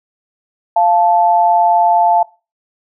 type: tone pair together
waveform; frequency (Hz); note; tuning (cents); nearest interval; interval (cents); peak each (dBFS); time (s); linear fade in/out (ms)
sine; 695 / 875.6; F5 / A5; -9 / -9; major third; 400; -11; 0.76-2.23; 5
effects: noise-tail reverb RT60 0.3 s tail -21 dB re dry